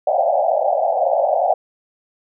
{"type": "band-pass noise", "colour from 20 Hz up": "pink", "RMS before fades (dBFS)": -17, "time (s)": [0.07, 1.54], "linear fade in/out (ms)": 5, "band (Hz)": [550, 800], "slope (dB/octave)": 96, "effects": []}